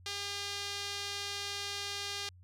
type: tone with band-pass filter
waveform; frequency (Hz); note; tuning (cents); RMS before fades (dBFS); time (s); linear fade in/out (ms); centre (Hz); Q
sawtooth; 403.2; G4; +49; -39; 0.06-2.29; 2; 4300; 1.5
effects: added 90 Hz sine -54 dBFS peak until 2.43 s